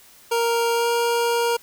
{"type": "tone with pitch glide", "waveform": "25% pulse", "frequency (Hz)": [466.2, 470.3], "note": ["A#4", "A#4"], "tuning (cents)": [0, 15], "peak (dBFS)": -15, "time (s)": [0.31, 1.57], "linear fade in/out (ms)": 10, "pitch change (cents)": 15, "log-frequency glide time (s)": [0.73, 0.88], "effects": ["white hiss -50 dBFS RMS until 1.62 s"]}